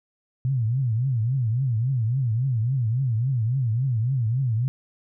sine tone with vibrato, 121.9 Hz, B2, 22 cents flat, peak -20 dBFS, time 0.45-4.68 s, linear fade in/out 0 ms, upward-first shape triangle, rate 3.6 Hz, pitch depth 240 cents each way, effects none

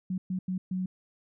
sine tone bursts at uneven times, 185 Hz, F#3, in tune, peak -28 dBFS, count 4, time 0.1-0.18 / 0.3-0.39 / 0.48-0.58 / 0.71-0.86 s, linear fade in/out 5 ms, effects none

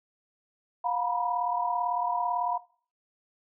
sine tone cluster, 710 / 947 / 985 Hz, F5 / A#5 / B5, +28 / +27 / -5 cents, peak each -30 dBFS, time 0.84-2.58 s, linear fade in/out 10 ms, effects noise-tail reverb RT60 0.4 s tail -17 dB re dry

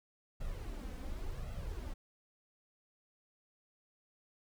brown noise with flanger, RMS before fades -41 dBFS, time 0.4-1.94 s, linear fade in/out 10 ms, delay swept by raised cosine 1.5 to 4 ms, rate 0.91 Hz, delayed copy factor +0.65, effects none

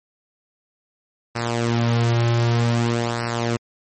sawtooth tone with flanger, 117.5 Hz, A#2, 14 cents sharp, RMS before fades -20 dBFS, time 1.35-3.57 s, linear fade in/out 10 ms, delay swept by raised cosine 0.29 to 4.19 ms, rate 0.53 Hz, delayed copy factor -0.6, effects MP3 32 kbps

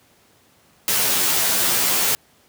white noise with comb filter, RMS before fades -19 dBFS, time 0.88-2.15 s, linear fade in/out 0 ms, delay 13 ms, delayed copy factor -0.85, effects pink hiss -56 dBFS RMS until 2.48 s + high-pass 100 Hz 12 dB/octave

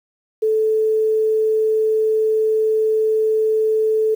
sine tone, 436.7 Hz, A4, 13 cents flat, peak -14 dBFS, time 0.42-4.15 s, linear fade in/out 10 ms, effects 8-bit

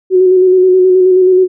sine tone with vibrato, 370 Hz, F#4, in tune, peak -4 dBFS, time 0.1-1.48 s, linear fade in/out 50 ms, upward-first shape square, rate 9.4 Hz, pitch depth 22 cents each way, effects none

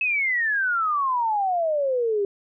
sine exponential sweep, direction down, 2612 to 392.6 Hz, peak -20 dBFS, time 0.01-2.25 s, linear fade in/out 2 ms, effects none

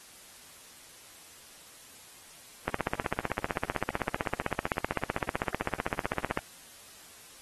click train, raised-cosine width 0.5 ms, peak -13 dBFS, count 59, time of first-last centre 2.68-6.374 s, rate 15.7 Hz, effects white hiss -52 dBFS RMS until 7.41 s + AAC 32 kbps

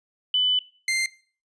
sine / sawtooth tone pair in turn, 3000 / 2092 Hz, F#7 / C7, +23 / -1 cents, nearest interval tritone, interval 624 cents, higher first, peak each -18 dBFS, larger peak neither, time 0.34-0.59 / 0.88-1.06 s, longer first, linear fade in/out 2 ms, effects noise-tail reverb RT60 0.4 s tail -19 dB re dry + resampled to 22050 Hz

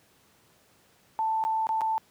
sine tone with dropouts, 884 Hz, A5, 8 cents sharp, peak -24 dBFS, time 1.19-1.98 s, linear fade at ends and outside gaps 0 ms, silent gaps 1.439-1.45 / 1.669-1.691 / 1.809-1.816 s, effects pink hiss -62 dBFS RMS until 2.1 s + high-pass 100 Hz 12 dB/octave

